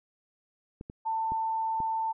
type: clicks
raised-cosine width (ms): 3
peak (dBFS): -27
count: 4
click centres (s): 0.811 / 0.899 / 1.32 / 1.803
type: tone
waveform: sine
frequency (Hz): 892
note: A5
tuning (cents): +23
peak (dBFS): -27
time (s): 1.05-2.13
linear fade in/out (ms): 20
effects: none